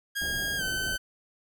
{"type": "tone with pitch glide", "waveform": "sawtooth", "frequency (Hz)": [1631, 1530.6], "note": ["G#6", "G6"], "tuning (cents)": [-32, -42], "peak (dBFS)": -25, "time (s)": [0.15, 0.98], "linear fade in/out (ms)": 20, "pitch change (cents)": -110, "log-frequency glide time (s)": [0.57, 0.63]}
{"type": "band-stop noise", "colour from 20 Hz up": "pink", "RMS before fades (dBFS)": -39, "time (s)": [0.21, 0.97], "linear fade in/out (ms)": 10, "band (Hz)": [790, 14000], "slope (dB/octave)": 48}
{"effects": []}